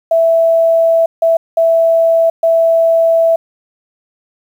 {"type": "tone bursts at uneven times", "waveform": "sine", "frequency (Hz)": 660, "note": "E5", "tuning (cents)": 2, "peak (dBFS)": -7, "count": 4, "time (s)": [[0.11, 1.06], [1.22, 1.37], [1.57, 2.3], [2.43, 3.36]], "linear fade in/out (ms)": 5, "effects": ["7-bit"]}